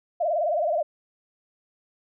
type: tone with vibrato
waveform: sine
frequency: 645 Hz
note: E5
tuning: 38 cents flat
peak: -21 dBFS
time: 0.2-0.83 s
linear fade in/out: 10 ms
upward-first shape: sine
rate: 19 Hz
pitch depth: 150 cents each way
effects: none